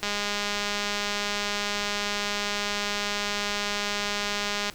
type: click train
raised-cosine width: 0.2 ms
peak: -11 dBFS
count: 958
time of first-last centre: 0.03-4.698 s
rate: 205 Hz
effects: pink hiss -48 dBFS RMS until 4.74 s

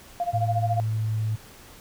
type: tone with tremolo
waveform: sine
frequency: 698.5 Hz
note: F5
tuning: in tune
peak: -21 dBFS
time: 0.2-0.8 s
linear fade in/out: 0 ms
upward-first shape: sine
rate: 14 Hz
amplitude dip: 90%
type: tone with pitch glide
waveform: sine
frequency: 110 to 109.11 Hz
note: A2 to A2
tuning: 0 to -14 cents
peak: -23 dBFS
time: 0.33-1.36 s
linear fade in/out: 10 ms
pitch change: -14 cents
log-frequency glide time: 0.8-1.18 s
effects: pink hiss -48 dBFS RMS until 1.8 s

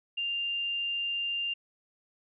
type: tone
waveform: sine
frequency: 2794 Hz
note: F7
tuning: in tune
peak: -29 dBFS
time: 0.17-1.54 s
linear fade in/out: 10 ms
effects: none

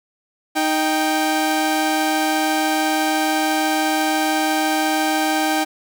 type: tone pair together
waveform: sawtooth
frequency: 310.8 / 784 Hz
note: D#4 / G5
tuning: -2 / 0 cents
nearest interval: octave + major third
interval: 1602 cents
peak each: -16 dBFS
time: 0.55-5.65 s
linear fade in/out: 20 ms
effects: none

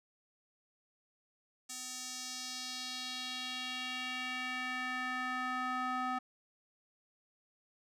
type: tone with band-pass filter sweep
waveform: square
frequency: 254 Hz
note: B3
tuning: 49 cents sharp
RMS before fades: -39 dBFS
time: 1.69-6.19 s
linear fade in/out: 10 ms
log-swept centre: 7300 to 1100 Hz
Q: 2
effects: none

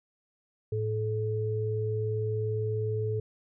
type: tone pair together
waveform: sine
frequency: 109.1 / 431.3 Hz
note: A2 / A4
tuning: -14 / -35 cents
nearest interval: 2 octaves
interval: 2379 cents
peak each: -29 / -31 dBFS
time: 0.72-3.2 s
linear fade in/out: 5 ms
effects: none

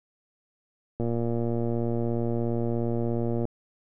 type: click train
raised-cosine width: 2 ms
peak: -16 dBFS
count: 288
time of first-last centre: 1-3.453 s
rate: 117 Hz
effects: none

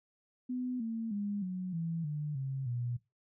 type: tone with pitch steps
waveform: sine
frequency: 251 / 226.2 / 203.9 / 183.74 / 165.6 / 149.25 / 134.51 / 121.23 Hz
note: B3 / A3 / G#3 / F#3 / E3 / D3 / C3 / B2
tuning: +28 / +48 / -32 / -12 / +8 / +28 / +48 / -32 cents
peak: -33 dBFS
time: 0.49-2.97 s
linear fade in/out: 10 ms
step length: 310 ms
effects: noise-tail reverb RT60 0.2 s tail -17 dB re dry

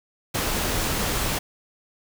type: noise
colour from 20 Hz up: pink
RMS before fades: -25 dBFS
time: 0.34-1.39 s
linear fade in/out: 10 ms
effects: none

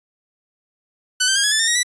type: tone with pitch steps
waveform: 10% pulse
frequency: 1497 / 1556.1 / 1617.5 / 1681.3 / 1747.6 / 1816.6 / 1888.3 / 1962.8 Hz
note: F#6 / G6 / G#6 / G#6 / A6 / A#6 / A#6 / B6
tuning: +20 / -13 / -46 / +21 / -12 / -45 / +22 / -11 cents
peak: -6 dBFS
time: 1.2-1.832 s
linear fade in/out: 10 ms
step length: 79 ms
effects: resampled to 22050 Hz

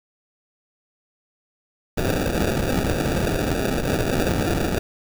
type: noise with sample-and-hold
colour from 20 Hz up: white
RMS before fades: -22 dBFS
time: 1.97-4.79 s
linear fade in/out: 10 ms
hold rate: 1050 Hz
effects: none

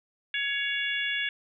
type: harmonic tone with a mistuned harmonic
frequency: 559 Hz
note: C#5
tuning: 14 cents sharp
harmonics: 3 / 4 / 5 / 6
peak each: -31 / -32 / -33 / -34 dBFS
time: 0.34-1.29 s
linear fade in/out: 2 ms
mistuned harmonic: 6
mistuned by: +30 cents
effects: none

